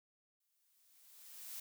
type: noise with exponential growth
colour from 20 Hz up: blue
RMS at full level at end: -45 dBFS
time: 0.4-1.6 s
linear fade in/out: 5 ms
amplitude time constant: 260 ms
effects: none